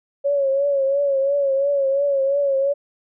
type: tone with vibrato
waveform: sine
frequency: 554.4 Hz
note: C#5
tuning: in tune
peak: -16 dBFS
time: 0.24-2.74 s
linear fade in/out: 20 ms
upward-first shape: triangle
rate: 2.9 Hz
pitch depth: 65 cents each way
effects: none